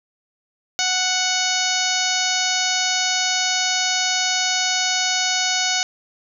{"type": "harmonic tone", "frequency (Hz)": 740, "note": "F#5", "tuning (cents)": 0, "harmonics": [1, 2, 3, 4, 5, 6, 7, 8, 9], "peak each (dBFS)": [-27, -27, -27, -27, -27, -27, -27, -27, -27], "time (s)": [0.79, 5.83], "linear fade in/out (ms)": 0, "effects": []}